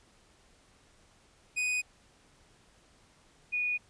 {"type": "tone pair in turn", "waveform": ["45% pulse", "sine"], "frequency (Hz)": [2489, 2462], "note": ["D#7", "D#7"], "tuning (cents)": [0, -19], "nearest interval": "unison", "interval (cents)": 19, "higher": "first", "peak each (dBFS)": -28, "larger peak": "neither", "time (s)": [[1.56, 1.82], [3.52, 3.78]], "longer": "neither", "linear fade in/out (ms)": 20, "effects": ["pink hiss -63 dBFS RMS until 3.89 s", "resampled to 22050 Hz"]}